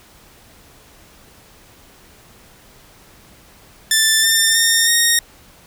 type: tone with pitch steps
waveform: 10% pulse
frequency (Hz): 1766 / 1796.9 / 1828.3 / 1860.2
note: A6 / A6 / A#6 / A#6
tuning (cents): +6 / +36 / -34 / -4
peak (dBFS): -3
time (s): 3.91-5.19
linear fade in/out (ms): 2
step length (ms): 320
effects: pink hiss -47 dBFS RMS until 5.66 s